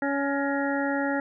harmonic tone with a mistuned harmonic, 280 Hz, C#4, 18 cents sharp, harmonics 1 / 2 / 3 / 5 / 6 / 7, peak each -27 / -30 / -32 / -34 / -35 / -35 dBFS, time 0.02-1.2 s, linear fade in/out 2 ms, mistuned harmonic 7, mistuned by -65 cents, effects none

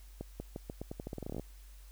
accelerating click train, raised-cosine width 2 ms, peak -26 dBFS, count 18, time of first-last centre 0.21-1.397 s, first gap 190 ms, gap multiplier 0.85, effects added 48 Hz sine -50 dBFS peak until 1.91 s + white hiss -63 dBFS RMS until 1.91 s

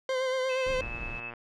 40% pulse tone with vibrato, 519 Hz, C5, 14 cents flat, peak -26 dBFS, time 0.09-0.81 s, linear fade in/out 2 ms, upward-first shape sine, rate 8.5 Hz, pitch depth 31 cents each way
sine tone with tremolo, 2610 Hz, E7, 18 cents flat, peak -35 dBFS, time 0.49-1.31 s, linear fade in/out 10 ms, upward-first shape sine, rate 9.4 Hz, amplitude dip 35%
brown noise, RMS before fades -39 dBFS, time 0.66-1.2 s, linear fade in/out 2 ms
click train, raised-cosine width 0.5 ms, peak -28 dBFS, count 62, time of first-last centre 0.82-1.337 s, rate 118 Hz
effects low-pass 5000 Hz 12 dB/octave

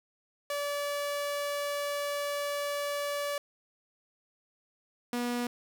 sawtooth tone pair in turn, 576 / 242.2 Hz, D5 / B3, -34 / -34 cents, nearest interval octave + minor third, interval 1500 cents, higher first, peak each -27 / -26 dBFS, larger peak second, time 0.5-3.38 / 5.13-5.47 s, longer first, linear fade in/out 2 ms, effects 9-bit

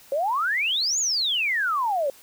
sine exponential two-way sweep, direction up then down, 531 to 7040 to 531 Hz, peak -21 dBFS, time 0.12-2.1 s, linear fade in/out 2 ms, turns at 0.99 s, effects white hiss -51 dBFS RMS until 2.22 s

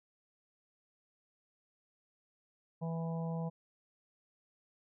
harmonic tone, 164.81 Hz, E3, in tune, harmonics 1 / 3 / 4 / 5 / 6, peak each -35 / -45 / -47 / -49 / -51 dBFS, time 2.81-3.5 s, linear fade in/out 20 ms, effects none

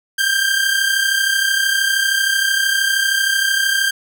sawtooth tone pair together, 1571 / 1604 Hz, G6 / G6, +3 / +39 cents, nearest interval unison, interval 36 cents, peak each -14 dBFS, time 0.18-3.91 s, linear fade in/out 10 ms, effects none

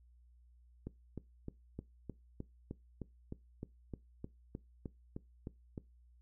click train, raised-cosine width 3 ms, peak -29 dBFS, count 17, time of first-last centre 0.87-5.778 s, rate 3.26 Hz, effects noise-tail reverb RT60 0.2 s tail -20 dB re dry + added 60 Hz sine -61 dBFS peak until 6.21 s

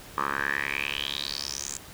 10% pulse tone with band-pass filter sweep, 70 Hz, C#2, 18 cents sharp, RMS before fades -31 dBFS, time 0.18-1.78 s, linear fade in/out 0 ms, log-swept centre 1200 to 7500 Hz, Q 5.8, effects pink hiss -46 dBFS RMS until 1.93 s

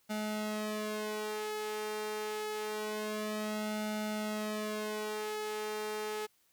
sawtooth tone with flanger, 213.2 Hz, G#3, 46 cents sharp, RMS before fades -37 dBFS, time 0.09-6.27 s, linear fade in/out 20 ms, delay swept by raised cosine 1.4 to 2.5 ms, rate 0.26 Hz, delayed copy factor +0.9, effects white hiss -71 dBFS RMS until 6.52 s

